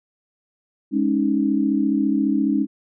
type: chord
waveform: sine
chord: Ab suspended fourth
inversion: none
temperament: just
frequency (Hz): 207.7 / 276.9 / 311.5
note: Ab3 / Db4 / Eb4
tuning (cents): 0 / -2 / +2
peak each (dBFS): -22 / -20 / -22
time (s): 0.91-2.67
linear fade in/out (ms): 50
effects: none